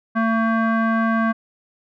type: tone with low-pass filter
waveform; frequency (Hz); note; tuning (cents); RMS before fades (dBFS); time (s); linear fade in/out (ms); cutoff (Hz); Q
square; 225.3; A3; +41; -19; 0.15-1.33; 20; 1400; 6.5
effects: none